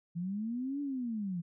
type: linear two-way sweep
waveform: sine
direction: up then down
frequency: 164.81 to 290.3 to 164.81 Hz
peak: -33 dBFS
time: 0.15-1.42 s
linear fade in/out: 20 ms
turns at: 0.81 s
effects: none